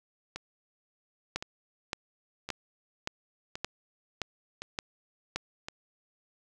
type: two click trains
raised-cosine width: 0.2 ms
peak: -20 / -14 dBFS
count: 6 / 8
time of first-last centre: 0.36-5.685 / 1.36-5.36 s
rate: 0.939 / 1.75 Hz
effects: none